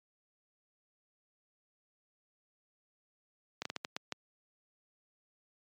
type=slowing click train; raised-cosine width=0.2 ms; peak=-18 dBFS; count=7; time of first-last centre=3.62-4.123 s; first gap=34 ms; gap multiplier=1.36; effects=high-pass 150 Hz 12 dB/octave + MP3 96 kbps